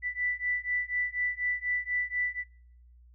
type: beating tone pair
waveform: sine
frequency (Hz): 1975.5 / 1979.6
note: B6 / B6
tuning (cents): 0 / +4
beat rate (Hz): 4.1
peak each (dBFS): -32 / -31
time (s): 0.02-2.44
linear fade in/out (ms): 50
effects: noise-tail reverb RT60 0.7 s tail -26 dB re dry + added 60 Hz sine -53 dBFS peak until 3.14 s